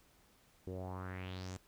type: tone with low-pass filter sweep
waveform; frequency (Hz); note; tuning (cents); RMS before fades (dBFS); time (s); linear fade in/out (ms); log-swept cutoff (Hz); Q
sawtooth; 92.5; F#2; 0; -44; 0.67-1.57; 0; 400 to 7900; 3.8
effects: pink hiss -68 dBFS RMS until 1.67 s